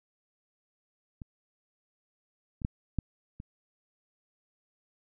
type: clicks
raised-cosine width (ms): 5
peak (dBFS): -29 / -28 / -16 / -16 / -29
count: 5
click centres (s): 1.218 / 2.618 / 2.649 / 2.987 / 3.401
effects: none